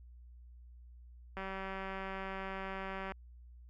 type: click train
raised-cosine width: 0.5 ms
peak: -27 dBFS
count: 337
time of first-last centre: 1.37-3.12 s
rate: 192 Hz
effects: added 60 Hz sine -52 dBFS peak until 3.69 s